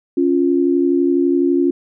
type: tone pair together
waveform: sine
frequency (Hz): 277.2 / 349.2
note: C#4 / F4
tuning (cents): 0 / 0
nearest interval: major third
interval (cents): 400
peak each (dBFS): -15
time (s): 0.17-1.71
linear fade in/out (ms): 5
effects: none